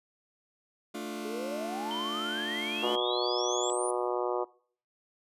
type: chord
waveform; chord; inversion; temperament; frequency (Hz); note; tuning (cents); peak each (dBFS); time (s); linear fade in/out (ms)
sawtooth; D minor; second; just; 220.2 / 293.7 / 352.4; A3 / D4 / F4; +2 / 0 / +16; -36; 0.94-2.96; 10
type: exponential sweep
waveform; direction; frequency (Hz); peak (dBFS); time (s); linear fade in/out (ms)
sine; up; 415.3 to 9956; -35; 1.25-3.91; 5
type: tone with pitch glide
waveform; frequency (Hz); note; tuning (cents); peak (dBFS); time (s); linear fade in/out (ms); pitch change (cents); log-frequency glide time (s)
sine; 3100 to 3381; G7 to G#7; -20 to +30; -35; 1.91-3.7; 0; +150; 2.28-3.21
type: harmonic tone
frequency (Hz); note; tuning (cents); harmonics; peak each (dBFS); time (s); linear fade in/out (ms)
122.1; B2; -19; 3 / 4 / 5 / 6 / 7 / 8 / 9 / 10; -32 / -34 / -36 / -38 / -39 / -40 / -41 / -42; 2.82-4.45; 20
effects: noise-tail reverb RT60 0.5 s tail -22 dB re dry + resampled to 32000 Hz